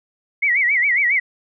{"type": "tone with vibrato", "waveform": "sine", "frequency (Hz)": 2093, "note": "C7", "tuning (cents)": 0, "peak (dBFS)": -14, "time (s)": [0.42, 1.2], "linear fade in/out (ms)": 10, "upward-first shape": "sine", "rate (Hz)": 7.3, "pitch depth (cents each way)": 170, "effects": []}